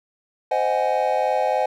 triangle chord, Ab dominant seventh, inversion first, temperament just, 519.1 / 623 / 747.5 / 830.6 Hz, C5 / Eb5 / Gb5 / Ab5, -14 / +2 / +17 / 0 cents, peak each -22 dBFS, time 0.51-1.66 s, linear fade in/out 5 ms, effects none

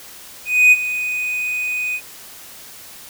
triangle tone with ADSR envelope, 2491 Hz, D#7, 1 cent sharp, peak -4 dBFS, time 0.45-2.01 s, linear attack 270 ms, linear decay 34 ms, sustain -14 dB, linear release 62 ms, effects white hiss -39 dBFS RMS until 3.09 s

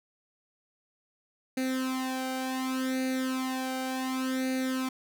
sawtooth tone with flanger, 260 Hz, C4, 11 cents flat, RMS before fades -31 dBFS, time 1.57-4.89 s, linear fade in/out 5 ms, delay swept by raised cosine 0.46 to 1.33 ms, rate 0.68 Hz, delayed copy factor +0.85, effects none

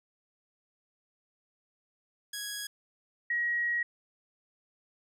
10% pulse / sine tone pair in turn, 1661.2 / 1900.6 Hz, G#6 / A#6, 0 / +33 cents, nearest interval major second, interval 233 cents, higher second, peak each -27 dBFS, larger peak neither, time 2.33-2.67 / 3.3-3.83 s, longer second, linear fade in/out 5 ms, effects none

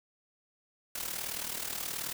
white noise with amplitude modulation, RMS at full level -34 dBFS, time 0.95-2.13 s, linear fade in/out 5 ms, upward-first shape sine, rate 38.7 Hz, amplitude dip 70%, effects none

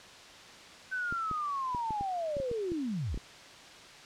sine linear sweep, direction down, 1536 to 34.54 Hz, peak -31 dBFS, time 0.91-3.18 s, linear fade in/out 20 ms
clicks, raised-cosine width 3 ms, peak -27 dBFS, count 11, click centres 1.125 / 1.313 / 1.748 / 1.907 / 2.01 / 2.368 / 2.401 / 2.514 / 2.719 / 3.144 / 3.175 s
effects white hiss -50 dBFS RMS until 4.05 s + low-pass 5000 Hz 12 dB/octave

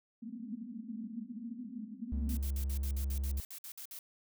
pink band-pass noise, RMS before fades -43 dBFS, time 0.22-2.39 s, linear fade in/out 10 ms, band 210 to 250 Hz, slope 96 dB/octave
triangle tone, 68.3 Hz, C#2, 25 cents flat, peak -30 dBFS, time 2.12-3.4 s, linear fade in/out 0 ms
blue noise bursts, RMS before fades -46 dBFS, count 13, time 2.29-3.99 s, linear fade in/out 2 ms, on 80 ms, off 55 ms
effects none

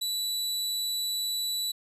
sawtooth tone, 3951 Hz, B7, in tune, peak -25 dBFS, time 0.01-1.72 s, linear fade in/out 10 ms, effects resampled to 32000 Hz

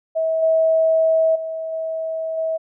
sine tone with level steps, 645 Hz, E5, 38 cents flat, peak -17 / -13 / -24 / -22 / -19 dBFS, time 0.15-2.58 s, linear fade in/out 20 ms, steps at 0.42 / 1.35 / 1.72 / 2.37 s, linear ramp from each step 10 ms, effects none

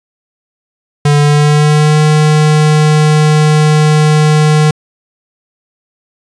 square tone with pitch glide, 146.1 to 152.66 Hz, D3 to D#3, -9 to -33 cents, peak -6 dBFS, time 1.05-4.71 s, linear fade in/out 5 ms, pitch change +76 cents, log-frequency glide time 1.18-2 s, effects resampled to 22050 Hz + 7-bit

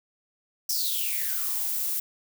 violet noise with high-pass filter sweep, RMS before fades -28 dBFS, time 0.69-2 s, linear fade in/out 5 ms, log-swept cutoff 5600 to 370 Hz, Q 9, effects none

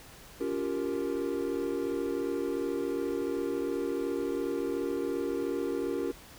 triangle chord, G half-diminished seventh, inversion second, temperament equal with one note detuned, 281.9 / 349.2 / 392 / 466.2 Hz, Db4 / F4 / G4 / Bb4, +29 / 0 / 0 / 0 cents, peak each -33 dBFS, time 0.4-6.12 s, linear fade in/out 10 ms, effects pink hiss -51 dBFS RMS until 6.38 s

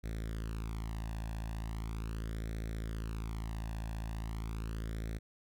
sawtooth tone with flanger, 55 Hz, A1, in tune, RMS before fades -39 dBFS, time 0.03-5.19 s, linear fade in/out 20 ms, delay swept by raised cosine 0.51 to 1.16 ms, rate 0.39 Hz, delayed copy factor +0.75, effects none

